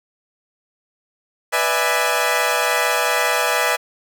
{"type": "chord", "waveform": "15% pulse", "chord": "E dominant seventh", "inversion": "second", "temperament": "equal with one note detuned", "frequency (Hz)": [493.9, 594.8, 659.3, 830.6], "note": ["B4", "D5", "E5", "G#5"], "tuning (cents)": [0, 22, 0, 0], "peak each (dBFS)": -16, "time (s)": [1.52, 3.77], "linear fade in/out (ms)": 20, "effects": []}